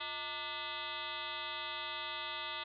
sine tone with frequency modulation, 2299 Hz, D7, 37 cents flat, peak -38 dBFS, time 0-2.64 s, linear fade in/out 10 ms, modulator 278 Hz, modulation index 5.6, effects none

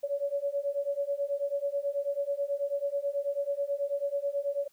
sine beating tone pair, 560 / 569.2 Hz, C#5 / C#5, +18 / +46 cents, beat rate 9.2 Hz, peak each -32 / -31 dBFS, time 0.03-4.68 s, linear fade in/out 10 ms, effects white hiss -67 dBFS RMS until 4.72 s

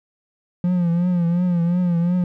triangle tone with vibrato, 174.61 Hz, F3, in tune, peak -14 dBFS, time 0.64-2.24 s, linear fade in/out 2 ms, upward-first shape triangle, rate 2.8 Hz, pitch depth 77 cents each way, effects none

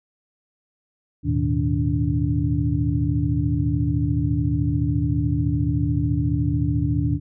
sine tone cluster, 77.5 / 107 / 120.9 / 156.3 / 289.7 Hz, D#2 / A2 / B2 / D#3 / D4, -6 / -48 / -36 / +8 / -24 cents, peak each -25 dBFS, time 1.23-7.2 s, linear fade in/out 50 ms, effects none

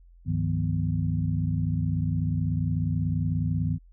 sine tone cluster, 69.6 / 100.5 / 156.9 / 177.1 / 247.8 Hz, C#2 / G2 / D#3 / F3 / B3, +8 / +44 / +15 / +24 / +6 cents, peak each -35 / -27 / -27 / -35 / -34 dBFS, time 0.25-3.79 s, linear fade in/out 50 ms, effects added 43 Hz sine -50 dBFS peak until 3.92 s

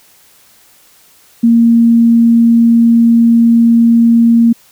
sine tone, 232.1 Hz, A#3, 7 cents flat, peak -4 dBFS, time 1.43-4.53 s, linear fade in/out 10 ms, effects white hiss -46 dBFS RMS until 4.71 s

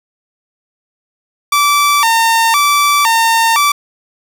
sawtooth tone with vibrato, 1028 Hz, C6, 31 cents flat, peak -5 dBFS, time 1.52-3.72 s, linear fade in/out 5 ms, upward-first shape square, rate 0.98 Hz, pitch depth 210 cents each way, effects none

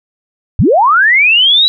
sine linear sweep, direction up, 61.74 to 3960 Hz, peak -5 dBFS, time 0.59-1.68 s, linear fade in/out 0 ms, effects none

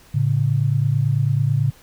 sine tone pair together, 112 / 141.11 Hz, A2 / C#3, +31 / +31 cents, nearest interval major third, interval 400 cents, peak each -19 / -18 dBFS, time 0.14-1.71 s, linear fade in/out 10 ms, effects pink hiss -50 dBFS RMS until 1.82 s

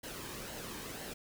pink noise with flanger, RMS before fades -44 dBFS, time 0.03-1.14 s, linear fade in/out 10 ms, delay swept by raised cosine 0.83 to 1.49 ms, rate 2 Hz, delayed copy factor -0.5, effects none

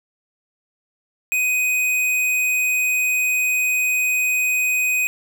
sine tone with hard clipping, 2500 Hz, D#7, 8 cents sharp, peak -18 dBFS, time 1.32-5.07 s, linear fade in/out 0 ms, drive 18 dB, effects none

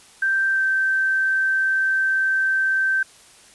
sine tone with pitch glide, 1568 to 1554.5 Hz, G6 to G6, 0 to -15 cents, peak -17 dBFS, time 0.22-3.03 s, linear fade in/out 5 ms, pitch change -15 cents, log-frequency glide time 0.51-0.62 s, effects white hiss -49 dBFS RMS until 3.54 s + resampled to 24000 Hz

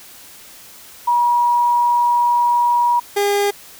sine / 30% pulse tone pair in turn, 960 / 405.6 Hz, B5 / G#4, -49 / -41 cents, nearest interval octave + minor third, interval 1492 cents, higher first, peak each -12 dBFS, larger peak neither, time 1.07-3 / 3.16-3.51 s, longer first, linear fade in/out 10 ms, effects white hiss -41 dBFS RMS until 3.79 s

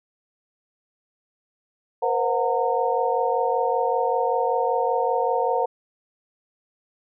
sine tone cluster, 472.8 / 518 / 728 / 917 Hz, A#4 / C5 / F#5 / A#5, +24 / -17 / -28 / -29 cents, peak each -25 dBFS, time 2.02-5.66 s, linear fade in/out 10 ms, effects none

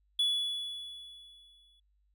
triangle tone with exponential decay, 3412 Hz, G#7, 46 cents sharp, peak -23 dBFS, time 0.19-1.8 s, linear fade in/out 5 ms, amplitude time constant 350 ms, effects added 50 Hz sine -68 dBFS peak until 2.14 s

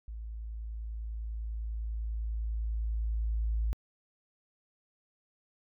sine tone with level ramp, 55 Hz, A1, in tune, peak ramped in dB -38 to -26 dBFS, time 0.08-3.73 s, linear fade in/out 0 ms, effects tanh soft clip ceiling -22 dBFS

